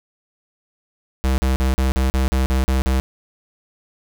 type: tone bursts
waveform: square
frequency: 65.41 Hz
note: C2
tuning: in tune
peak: -16 dBFS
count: 10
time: 1.24-3 s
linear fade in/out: 0 ms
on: 140 ms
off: 40 ms
effects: none